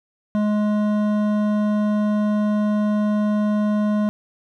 triangle tone with hard clipping, 210 Hz, G#3, 19 cents sharp, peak -19 dBFS, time 0.35-4.09 s, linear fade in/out 0 ms, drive 15 dB, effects none

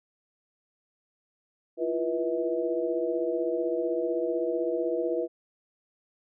sine tone cluster, 332 / 347.8 / 485.7 / 643 Hz, E4 / F4 / B4 / E5, +12 / -7 / -29 / -43 cents, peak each -35 / -30 / -29 / -33 dBFS, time 1.77-5.28 s, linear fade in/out 50 ms, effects none

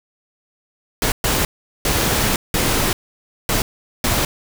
pink noise bursts at uneven times, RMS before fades -18 dBFS, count 6, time 1.02-1.12 / 1.24-1.45 / 1.85-2.36 / 2.54-2.93 / 3.49-3.62 / 4.04-4.25 s, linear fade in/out 2 ms, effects none

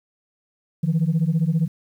sine beating tone pair, 155 / 170 Hz, D#3 / F3, -6 / -46 cents, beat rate 15 Hz, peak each -19 dBFS, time 0.83-1.68 s, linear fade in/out 10 ms, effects tanh soft clip ceiling -13 dBFS + 9-bit

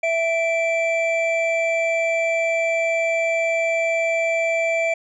triangle tone pair together, 661 / 2339 Hz, E5 / D7, +5 / -8 cents, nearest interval octave + minor seventh, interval 2187 cents, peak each -18 / -21 dBFS, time 0.03-4.94 s, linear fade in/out 5 ms, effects resampled to 22050 Hz

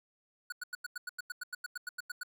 square tone bursts, 1468 Hz, F#6, 14 cents flat, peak -37 dBFS, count 16, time 0.5-2.233 s, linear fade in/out 5 ms, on 23 ms, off 91 ms, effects none

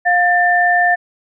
sine tone pair together, 706.7 / 1783 Hz, F5 / A6, +20 / +22 cents, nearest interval octave + major third, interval 1602 cents, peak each -13 dBFS, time 0.05-0.96 s, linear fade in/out 20 ms, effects none

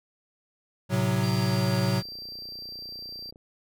square chord, F# diminished, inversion first, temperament equal with one note detuned, 110.77 / 130.81 / 185 Hz, A2 / C3 / F#3, +12 / 0 / 0 cents, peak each -28 dBFS, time 0.89-2.03 s, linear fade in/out 50 ms
triangle tone, 4699 Hz, D8, in tune, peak -36 dBFS, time 1.23-3.31 s, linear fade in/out 10 ms
click train, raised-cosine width 2 ms, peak -37 dBFS, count 50, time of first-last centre 1.72-3.359 s, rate 29.9 Hz
effects none

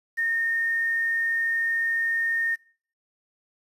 sine tone with quantisation, 1833 Hz, A#6, 30 cents flat, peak -22 dBFS, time 0.17-2.56 s, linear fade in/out 20 ms, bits 8, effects noise-tail reverb RT60 0.5 s tail -23 dB re dry + resampled to 32000 Hz

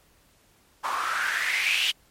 white noise with band-pass filter sweep, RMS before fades -26 dBFS, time 0.83-1.92 s, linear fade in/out 20 ms, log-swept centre 1000 to 3100 Hz, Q 5.7, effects pink hiss -61 dBFS RMS until 2.1 s + MP3 64 kbps

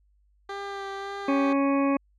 15% pulse tone with vibrato, 395.9 Hz, G4, 17 cents sharp, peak -26 dBFS, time 0.49-1.53 s, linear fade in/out 5 ms, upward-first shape sine, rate 1.8 Hz, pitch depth 15 cents each way
harmonic tone, 277.2 Hz, C#4, in tune, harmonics 1 / 2 / 3 / 4 / 6 / 7 / 8 / 9, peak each -22 / -28 / -36 / -30 / -44 / -46 / -41 / -38 dBFS, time 1.28-1.97 s, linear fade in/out 5 ms
effects added 50 Hz sine -61 dBFS peak until 2.18 s + low-pass 4000 Hz 12 dB/octave

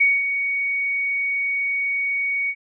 sine tone with ADSR envelope, 2238 Hz, C#7, 16 cents sharp, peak -12 dBFS, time 0-2.55 s, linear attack 11 ms, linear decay 210 ms, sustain -8 dB, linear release 57 ms, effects none

